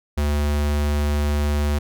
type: tone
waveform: square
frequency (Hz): 73.42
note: D2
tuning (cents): 0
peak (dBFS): -19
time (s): 0.17-1.79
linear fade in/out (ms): 10
effects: none